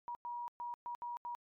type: tone bursts at uneven times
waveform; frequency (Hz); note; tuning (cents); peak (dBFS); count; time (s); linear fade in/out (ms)
sine; 958; A#5; +47; -39; 6; 0.08-0.15 / 0.25-0.48 / 0.6-0.74 / 0.86-0.95 / 1.02-1.17 / 1.25-1.35; 0
effects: MP3 96 kbps